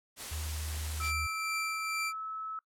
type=noise; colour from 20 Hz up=white; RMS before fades=-41 dBFS; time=0.16-1.13 s; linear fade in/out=50 ms
type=tone with pitch glide; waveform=sine; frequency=77.78 to 77.15 Hz; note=D#2 to D#2; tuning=0 to -14 cents; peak=-35 dBFS; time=0.31-1.27 s; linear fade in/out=10 ms; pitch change=-14 cents; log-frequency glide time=0.43-0.49 s
type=tone; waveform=sine; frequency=1300 Hz; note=E6; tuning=24 cents flat; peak=-36 dBFS; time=1-2.59 s; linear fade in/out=2 ms
type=tone with tremolo; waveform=sawtooth; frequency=2349 Hz; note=D7; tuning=in tune; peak=-29 dBFS; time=1-2.13 s; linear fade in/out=50 ms; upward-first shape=triangle; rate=2.2 Hz; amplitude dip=45%
effects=noise-tail reverb RT60 0.1 s tail -22 dB re dry + low-pass 12000 Hz 12 dB/octave